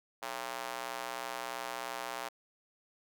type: tone with high-pass filter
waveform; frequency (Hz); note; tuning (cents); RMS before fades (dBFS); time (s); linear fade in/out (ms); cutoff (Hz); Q
square; 61.5; B1; -7; -40; 0.22-2.29; 10; 790; 1.4
effects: none